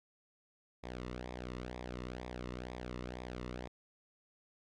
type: tone with flanger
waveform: sawtooth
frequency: 61.74 Hz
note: B1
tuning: in tune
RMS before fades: -44 dBFS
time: 0.83-3.68 s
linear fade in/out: 10 ms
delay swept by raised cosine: 0.68 to 1.29 ms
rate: 2.1 Hz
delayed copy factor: -0.7
effects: low-pass 5000 Hz 12 dB/octave